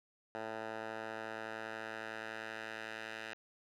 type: tone with band-pass filter sweep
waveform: 10% pulse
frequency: 110.7 Hz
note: A2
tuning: 11 cents sharp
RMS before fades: -44 dBFS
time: 0.35-3.34 s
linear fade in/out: 0 ms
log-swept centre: 970 to 2100 Hz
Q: 1.3
effects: none